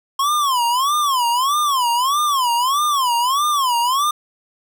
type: tone with vibrato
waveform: square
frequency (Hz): 1065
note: C6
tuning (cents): +30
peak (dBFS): -16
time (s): 0.19-4.11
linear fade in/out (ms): 5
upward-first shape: sine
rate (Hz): 1.6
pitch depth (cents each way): 220
effects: none